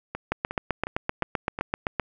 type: two click trains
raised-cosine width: 0.5 ms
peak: -16 / -9 dBFS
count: 5 / 14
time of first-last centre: 0.15-1.589 / 0.32-1.997 s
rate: 2.78 / 7.75 Hz
effects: none